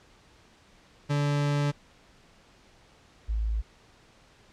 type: tone pair in turn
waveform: 40% pulse / sine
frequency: 144.8 / 54.39 Hz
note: D3 / A1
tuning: -24 / -19 cents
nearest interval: octave + perfect fourth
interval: 1695 cents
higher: first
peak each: -23 / -25 dBFS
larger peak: first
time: 1.09-1.72 / 3.28-3.62 s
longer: first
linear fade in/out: 20 ms
effects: pink hiss -58 dBFS RMS until 4.52 s + low-pass 6000 Hz 12 dB/octave